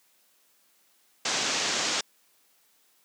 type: low-pass noise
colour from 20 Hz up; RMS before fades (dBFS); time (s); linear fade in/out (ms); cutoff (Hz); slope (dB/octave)
white; -28; 1.25-2.01; 5; 7100; 48
effects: white hiss -65 dBFS RMS until 3.04 s + high-pass 200 Hz 12 dB/octave